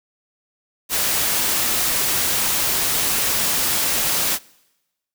white noise, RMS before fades -20 dBFS, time 0.89-4.39 s, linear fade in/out 50 ms, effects noise-tail reverb RT60 1.0 s tail -24 dB re dry

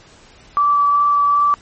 sine tone with vibrato, 1157 Hz, D6, 26 cents flat, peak -11 dBFS, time 0.57-1.54 s, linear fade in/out 0 ms, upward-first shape sine, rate 2.6 Hz, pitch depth 8 cents each way, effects pink hiss -46 dBFS RMS until 1.61 s + MP3 32 kbps

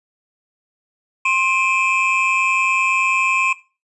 triangle tone cluster, 1057 / 2382 / 2572 Hz, C6 / D7 / E7, +17 / +24 / -43 cents, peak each -18 dBFS, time 1.25-3.53 s, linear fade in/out 5 ms, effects noise-tail reverb RT60 0.3 s tail -17 dB re dry + resampled to 24000 Hz

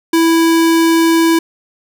square tone, 329.6 Hz, E4, in tune, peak -9 dBFS, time 0.13-1.39 s, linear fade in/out 5 ms, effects none

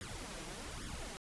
pink noise with flanger, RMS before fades -45 dBFS, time 0.01-1.17 s, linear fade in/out 0 ms, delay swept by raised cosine 0.57 to 6.17 ms, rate 1.2 Hz, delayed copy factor +0.9, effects resampled to 24000 Hz

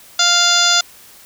harmonic tone with a mistuned harmonic, 698.5 Hz, F5, in tune, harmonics 1 / 2 / 3 / 4 / 5 / 6 / 7 / 8 / 9 / 10, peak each -23 / -17 / -27 / -24 / -16 / -22 / -17 / -28 / -23 / -20 dBFS, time 0.19-0.81 s, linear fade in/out 5 ms, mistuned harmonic 8, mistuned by +38 cents, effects white hiss -43 dBFS RMS until 1.25 s

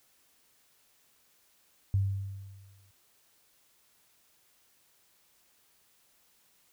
sine tone with exponential decay, 97.9 Hz, G2, 2 cents flat, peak -22 dBFS, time 1.94-2.91 s, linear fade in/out 0 ms, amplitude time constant 210 ms, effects white hiss -67 dBFS RMS until 6.72 s

